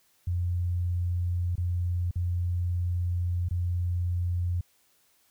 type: tone with dropouts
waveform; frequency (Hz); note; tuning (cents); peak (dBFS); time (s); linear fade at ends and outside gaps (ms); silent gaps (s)
sine; 88.1; F2; +16; -25; 0.27-4.61; 5; 1.556-1.579 / 2.111-2.157 / 3.487-3.509
effects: white hiss -66 dBFS RMS until 5.3 s